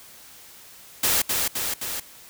white noise with echo, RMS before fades -21 dBFS, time 1.03-1.22 s, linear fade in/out 5 ms, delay 260 ms, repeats 3, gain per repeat -3 dB, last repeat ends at 2 s, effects white hiss -47 dBFS RMS until 2.29 s

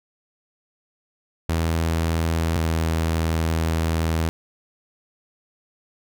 sawtooth tone pair in turn, 82 / 81.29 Hz, E2 / E2, -9 / -24 cents, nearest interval unison, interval 15 cents, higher first, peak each -16 dBFS, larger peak neither, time 1.49-2.56 / 2.56-4.29 s, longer second, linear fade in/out 0 ms, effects none

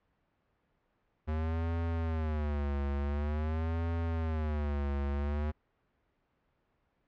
square tone with vibrato, 76.7 Hz, D#2, 24 cents flat, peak -31 dBFS, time 1.27-5.52 s, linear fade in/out 20 ms, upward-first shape sine, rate 0.47 Hz, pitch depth 150 cents each way, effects pink hiss -75 dBFS RMS until 7.07 s + low-pass 2000 Hz 12 dB/octave

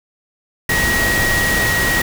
sine tone in noise, 1900 Hz, A#6, 33 cents sharp, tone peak -16 dBFS, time 0.69-2.02 s, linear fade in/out 5 ms, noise pink, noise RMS -19 dBFS, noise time 0.69-2.02 s, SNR 0 dB, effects none

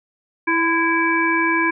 harmonic tone with a mistuned harmonic, 329.6 Hz, E4, in tune, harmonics 1 / 3 / 5 / 7, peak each -21 / -21 / -21 / -21 dBFS, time 0.47-1.71 s, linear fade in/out 10 ms, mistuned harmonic 3, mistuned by +37 cents, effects none

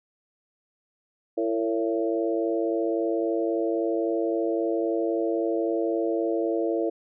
harmonic tone with a mistuned harmonic, 111.8 Hz, A2, 28 cents sharp, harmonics 3 / 4 / 5 / 6, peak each -26 / -28 / -30 / -32 dBFS, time 1.37-6.9 s, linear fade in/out 10 ms, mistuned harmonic 4, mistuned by +31 cents, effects none

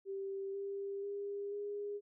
sine tone with pitch steps, 390.8 / 396.9 / 403.2 / 409.5 Hz, G4 / G4 / G4 / G#4, -5 / +22 / +49 / -24 cents, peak -38 dBFS, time 0.05-2.01 s, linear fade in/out 50 ms, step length 490 ms, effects none

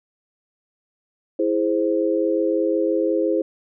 sine chord, E augmented, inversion none, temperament equal, 329.6 / 415.3 / 523.3 Hz, E4 / G#4 / B#4, 0 / 0 / 0 cents, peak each -21 / -23 / -22 dBFS, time 1.39-3.42 s, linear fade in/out 5 ms, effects none

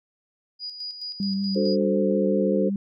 sine tone with tremolo, 4904 Hz, D#8, 26 cents flat, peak -30 dBFS, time 0.59-1.77 s, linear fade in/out 50 ms, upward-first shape square, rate 4.7 Hz, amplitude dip 55%
sine tone with vibrato, 196.9 Hz, G3, 8 cents sharp, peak -23 dBFS, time 1.2-2.76 s, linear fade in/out 2 ms, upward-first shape sine, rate 5.4 Hz, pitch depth 20 cents each way
sine chord, D dominant seventh, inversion none, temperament equal with one note detuned, 293.7 / 370 / 443.1 / 523.3 Hz, D4 / F#4 / A4 / C5, 0 / 0 / +12 / 0 cents, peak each -28 / -27 / -26 / -25 dBFS, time 1.55-2.7 s, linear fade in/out 20 ms
effects none

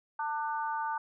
harmonic tone, 298.2 Hz, D4, 27 cents sharp, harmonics 3 / 4 / 5, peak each -32 / -38 / -39 dBFS, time 0.19-0.98 s, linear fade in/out 5 ms, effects none

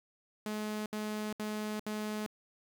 sawtooth tone bursts, 212.8 Hz, G#3, 42 cents sharp, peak -31 dBFS, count 4, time 0.46-2.264 s, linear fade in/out 2 ms, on 400 ms, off 68 ms, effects 10-bit

